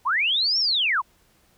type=linear two-way sweep; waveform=sine; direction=up then down; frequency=872 to 5588 to 872 Hz; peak=-19 dBFS; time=0.05-1.02 s; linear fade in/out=20 ms; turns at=0.59 s; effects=pink hiss -61 dBFS RMS until 1.57 s